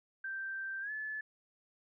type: tone with pitch glide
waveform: sine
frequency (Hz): 1567 to 1728.7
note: G6 to A6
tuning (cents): -1 to -31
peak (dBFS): -37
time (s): 0.24-1.21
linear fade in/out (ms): 5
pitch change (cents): +170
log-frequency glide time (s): 0.81-0.91
effects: none